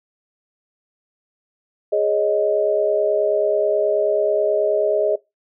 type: chord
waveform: sine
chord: Ab suspended fourth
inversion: none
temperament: just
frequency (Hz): 415.3 / 553.7 / 623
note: Ab4 / Db5 / Eb5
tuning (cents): 0 / -2 / +2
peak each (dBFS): -20 / -23 / -18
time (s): 1.92-5.16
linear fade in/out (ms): 10
effects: noise-tail reverb RT60 0.2 s tail -21 dB re dry